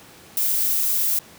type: noise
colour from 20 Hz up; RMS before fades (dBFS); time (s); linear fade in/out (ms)
violet; -21; 0.37-1.19; 2
effects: pink hiss -46 dBFS RMS until 1.38 s + high-pass 100 Hz 12 dB/octave